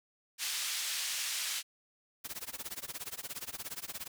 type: band-pass noise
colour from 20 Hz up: pink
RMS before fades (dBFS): -36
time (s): 0.38-1.63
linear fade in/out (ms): 50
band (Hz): 2700 to 11000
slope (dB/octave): 12
type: noise with tremolo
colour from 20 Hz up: white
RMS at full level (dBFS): -39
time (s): 2.24-4.08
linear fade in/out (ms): 10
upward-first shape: sine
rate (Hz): 17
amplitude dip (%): 95
effects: none